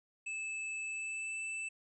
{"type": "tone with pitch glide", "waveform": "square", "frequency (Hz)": [2619, 2643], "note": ["E7", "E7"], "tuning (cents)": [-12, 4], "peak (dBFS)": -38, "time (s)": [0.26, 1.69], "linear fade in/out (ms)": 10, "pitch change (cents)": 16, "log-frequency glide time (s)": [0.83, 1.39], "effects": ["resampled to 22050 Hz"]}